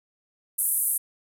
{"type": "band-pass noise", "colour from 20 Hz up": "pink", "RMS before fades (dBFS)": -25, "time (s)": [0.58, 0.98], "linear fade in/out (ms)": 10, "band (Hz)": [9500, 13000], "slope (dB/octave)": 48, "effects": []}